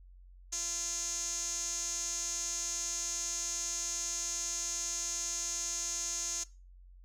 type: tone with band-pass filter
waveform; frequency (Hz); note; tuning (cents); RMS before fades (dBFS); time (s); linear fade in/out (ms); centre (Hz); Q
sawtooth; 342.5; F4; -34; -36; 0.52-6.44; 10; 6500; 8.5
effects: noise-tail reverb RT60 0.3 s tail -21 dB re dry + added 45 Hz sine -52 dBFS peak until 7.04 s